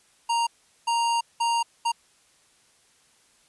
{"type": "tone bursts at uneven times", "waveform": "square", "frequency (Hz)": 932.3, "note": "A#5", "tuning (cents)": 0, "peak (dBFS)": -22, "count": 4, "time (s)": [[0.29, 0.47], [0.87, 1.21], [1.4, 1.63], [1.85, 1.92]], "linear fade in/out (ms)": 10, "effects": ["white hiss -61 dBFS RMS until 3.48 s", "resampled to 24000 Hz"]}